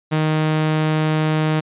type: tone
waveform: sawtooth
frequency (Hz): 155.6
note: D#3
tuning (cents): 0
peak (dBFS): -12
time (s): 0.11-1.61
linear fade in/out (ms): 20
effects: resampled to 8000 Hz